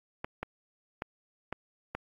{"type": "clicks", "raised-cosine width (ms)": 0.5, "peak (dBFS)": -19, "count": 5, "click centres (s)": [0.245, 0.43, 1.021, 1.526, 1.95], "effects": ["AAC 32 kbps"]}